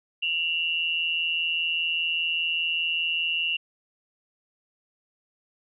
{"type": "tone pair together", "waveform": "sine", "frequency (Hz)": [2730, 2895], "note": ["F7", "F#7"], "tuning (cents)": [-40, -38], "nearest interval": "minor second", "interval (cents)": 102, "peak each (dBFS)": [-26, -27], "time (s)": [0.22, 3.57], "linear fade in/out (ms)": 10, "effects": []}